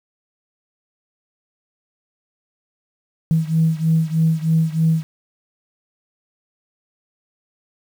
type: beating tone pair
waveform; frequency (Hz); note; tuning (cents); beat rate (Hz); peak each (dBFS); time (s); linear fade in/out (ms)
sine; 160 / 163.2; D#3 / E3; +49 / -17; 3.2; -16 / -18; 3.31-5.03; 0
effects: tanh soft clip ceiling -7 dBFS + 7-bit